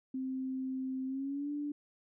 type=tone with pitch glide; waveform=sine; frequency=261.6 to 291.9 Hz; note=C4 to D4; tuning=0 to -10 cents; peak=-34 dBFS; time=0.14-1.72 s; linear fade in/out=5 ms; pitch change=+190 cents; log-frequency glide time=1.06-1.51 s; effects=none